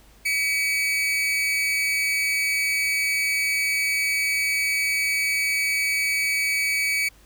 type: tone with amplitude modulation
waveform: 40% pulse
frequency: 2265 Hz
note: C#7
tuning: 37 cents sharp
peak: -18 dBFS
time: 0.25-7.09 s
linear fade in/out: 10 ms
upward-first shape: sine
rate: 296 Hz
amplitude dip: 50%
effects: added 50 Hz sine -52 dBFS peak until 7.25 s + pink hiss -55 dBFS RMS until 7.25 s